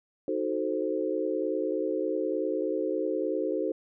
sine chord, D# diminished seventh, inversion none, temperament equal, 311.1 / 370 / 440 / 523.3 Hz, D#4 / F#4 / A4 / C5, 0 / 0 / 0 / 0 cents, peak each -32 dBFS, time 0.28-3.72 s, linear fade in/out 2 ms, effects none

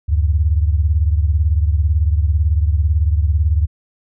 sine beating tone pair, 73.7 / 91.7 Hz, D2 / F#2, +7 / -15 cents, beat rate 18 Hz, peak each -13 / -18 dBFS, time 0.08-3.67 s, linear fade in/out 20 ms, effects none

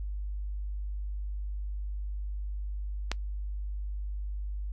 click, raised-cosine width 0.2 ms, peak -12 dBFS, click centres 3.116 s, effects noise-tail reverb RT60 0.1 s tail -21 dB re dry + added 50 Hz sine -32 dBFS peak until 4.72 s

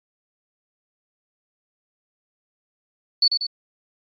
sine tone with echo, 4461 Hz, C#8, 10 cents sharp, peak -13 dBFS, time 3.22-3.28 s, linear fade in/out 5 ms, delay 94 ms, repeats 2, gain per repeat -5 dB, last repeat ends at 3.468 s, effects AAC 48 kbps

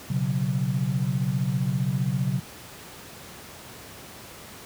sine chord, B suspended second, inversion none, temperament equal, 123.47 / 138.59 / 185 Hz, B2 / C#3 / F#3, 0 / 0 / 0 cents, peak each -27 / -25 / -28 dBFS, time 0.1-2.4 s, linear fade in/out 5 ms, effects pink hiss -43 dBFS RMS until 4.65 s + high-pass 80 Hz 12 dB/octave

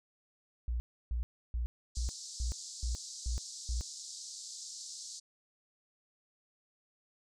sine tone bursts, 59.5 Hz, A#1, 36 cents sharp, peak -31 dBFS, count 8, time 0.68-3.81 s, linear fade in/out 0 ms, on 120 ms, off 310 ms
white band-pass noise, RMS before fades -46 dBFS, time 1.95-5.2 s, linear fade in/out 10 ms, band 4200 to 7800 Hz, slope 48 dB/octave
effects none

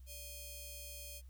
5% pulse ring-modulated tone, 1900 Hz, A#6, 33 cents sharp, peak -34 dBFS, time 0.06-1.22 s, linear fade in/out 50 ms, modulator 1320 Hz, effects added 64 Hz sine -51 dBFS peak until 1.29 s + white hiss -75 dBFS RMS until 1.29 s

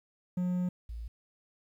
triangle / sine tone pair in turn, 180 / 56.7 Hz, F#3 / A#1, -47 / -47 cents, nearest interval octave + minor sixth, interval 2000 cents, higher first, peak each -26 / -37 dBFS, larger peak first, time 0.37-0.69 / 0.89-1.08 s, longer first, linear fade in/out 5 ms, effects 11-bit

